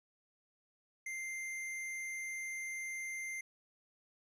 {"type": "tone", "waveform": "square", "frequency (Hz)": 2093, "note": "C7", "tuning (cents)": 0, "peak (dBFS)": -40, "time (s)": [1.06, 3.41], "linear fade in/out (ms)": 5, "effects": ["low-pass 12000 Hz 12 dB/octave", "13-bit"]}